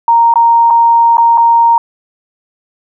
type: tone with dropouts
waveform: sine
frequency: 930 Hz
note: A#5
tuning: 4 cents flat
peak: -4 dBFS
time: 0.08-1.78 s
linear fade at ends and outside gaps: 2 ms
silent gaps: 0.339-0.357 / 0.703-0.706 / 1.171-1.181 / 1.375-1.379 s
effects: none